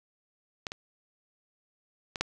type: clicks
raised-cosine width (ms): 0.2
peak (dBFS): -16 / -20 / -18 / -10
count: 4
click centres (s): 0.668 / 0.719 / 2.158 / 2.21
effects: none